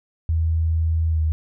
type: tone with pitch glide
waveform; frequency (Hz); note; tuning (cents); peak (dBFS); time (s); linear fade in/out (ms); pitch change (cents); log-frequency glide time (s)
sine; 81.1 to 78.65; E2 to D#2; -28 to +19; -17; 0.29-1.32; 0; -53; 1.09-1.21
effects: none